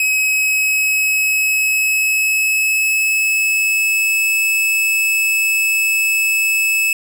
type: tone with pitch glide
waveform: 45% pulse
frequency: 2552 to 2607 Hz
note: D#7 to E7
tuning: +43 to -20 cents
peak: -13 dBFS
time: 0-6.93 s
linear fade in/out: 2 ms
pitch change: +37 cents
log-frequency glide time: 0.12-4.39 s
effects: none